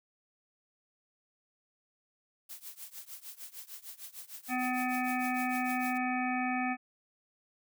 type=noise with tremolo; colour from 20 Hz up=blue; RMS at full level=-43 dBFS; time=2.49-5.98 s; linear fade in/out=10 ms; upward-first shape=triangle; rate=6.6 Hz; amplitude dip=95%
type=harmonic tone; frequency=252.3 Hz; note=B3; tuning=37 cents sharp; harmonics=1 / 3 / 5 / 7 / 9 / 10; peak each=-33 / -34 / -41 / -39 / -39 / -42 dBFS; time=4.48-6.77 s; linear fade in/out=50 ms
effects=none